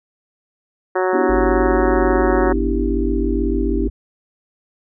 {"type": "harmonic tone", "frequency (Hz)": 185, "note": "F#3", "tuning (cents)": 0, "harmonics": [2, 3, 4, 5, 6, 7, 8, 9, 10], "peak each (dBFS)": [-18, -22, -24, -26, -28, -29, -30, -31, -32], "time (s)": [0.95, 2.53], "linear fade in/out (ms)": 10}
{"type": "chord", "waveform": "sine", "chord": "E minor seventh", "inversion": "second", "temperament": "equal", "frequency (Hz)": [246.9, 293.7, 329.6, 392], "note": ["B3", "D4", "E4", "G4"], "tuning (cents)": [0, 0, 0, 0], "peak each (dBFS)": -23, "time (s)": [1.13, 3.88], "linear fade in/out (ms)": 5}
{"type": "tone", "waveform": "triangle", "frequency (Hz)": 50.9, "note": "G#1", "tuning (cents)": -34, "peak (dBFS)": -18, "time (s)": [1.29, 3.9], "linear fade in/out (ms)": 10}
{"effects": []}